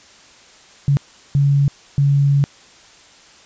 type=tone bursts at uneven times; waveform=sine; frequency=140.9 Hz; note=C#3; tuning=29 cents sharp; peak=-11 dBFS; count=3; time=0.88-0.97 / 1.35-1.68 / 1.98-2.44 s; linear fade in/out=0 ms; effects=white hiss -46 dBFS RMS until 3.45 s + resampled to 16000 Hz